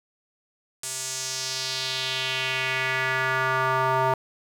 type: tone with band-pass filter sweep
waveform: square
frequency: 130.81 Hz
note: C3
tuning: in tune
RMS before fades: -26 dBFS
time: 0.83-4.14 s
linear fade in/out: 2 ms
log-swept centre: 8300 to 880 Hz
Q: 2.3
effects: 8-bit